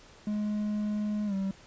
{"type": "tone with pitch glide", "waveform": "triangle", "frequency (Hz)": [210, 193.69], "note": ["G#3", "G3"], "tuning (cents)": [19, -21], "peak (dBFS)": -26, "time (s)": [0.27, 1.51], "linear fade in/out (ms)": 2, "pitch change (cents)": -140, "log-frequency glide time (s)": [1.26, 1.34], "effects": ["pink hiss -54 dBFS RMS until 1.66 s", "resampled to 16000 Hz"]}